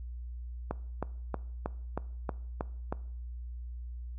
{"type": "click train", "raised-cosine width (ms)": 1, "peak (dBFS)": -18, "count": 8, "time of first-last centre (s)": [0.71, 2.925], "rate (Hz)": 3.16, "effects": ["noise-tail reverb RT60 0.6 s tail -20 dB re dry", "added 60 Hz sine -38 dBFS peak until 4.18 s"]}